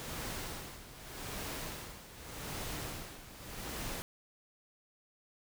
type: noise with tremolo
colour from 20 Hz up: pink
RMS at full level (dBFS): -40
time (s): 0-4.02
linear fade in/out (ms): 0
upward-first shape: sine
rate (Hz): 0.84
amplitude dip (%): 75
effects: none